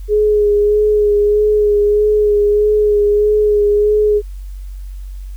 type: tone with vibrato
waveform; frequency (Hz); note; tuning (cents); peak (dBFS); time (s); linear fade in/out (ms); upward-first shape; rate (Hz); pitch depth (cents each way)
sine; 417.6; G#4; +10; -9; 0.08-4.22; 50; sine; 1.6; 23
effects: added 47 Hz sine -25 dBFS peak until 5.36 s + white hiss -52 dBFS RMS until 5.36 s